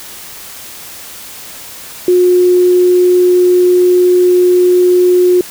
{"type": "tone", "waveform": "sine", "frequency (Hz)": 359.9, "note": "F#4", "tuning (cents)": -48, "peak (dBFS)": -5, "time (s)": [2.08, 5.41], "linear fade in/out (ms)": 2, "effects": ["white hiss -30 dBFS RMS until 5.5 s"]}